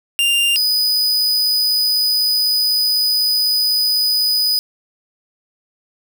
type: tone pair in turn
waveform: 45% pulse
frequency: 2794 / 4978 Hz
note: F7 / D#8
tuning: 0 / 0 cents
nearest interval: minor seventh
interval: 1000 cents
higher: second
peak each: -13 dBFS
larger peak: neither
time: 0.19-0.56 / 0.56-4.59 s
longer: second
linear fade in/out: 0 ms
effects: 7-bit